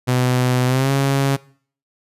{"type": "tone with pitch glide", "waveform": "sawtooth", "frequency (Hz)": [126, 137.4], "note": ["B2", "C#3"], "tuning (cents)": [35, -15], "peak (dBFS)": -11, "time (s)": [0.07, 1.37], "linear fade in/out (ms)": 20, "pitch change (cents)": 150, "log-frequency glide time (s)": [0.66, 0.91], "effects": ["noise-tail reverb RT60 0.5 s tail -21 dB re dry", "resampled to 32000 Hz"]}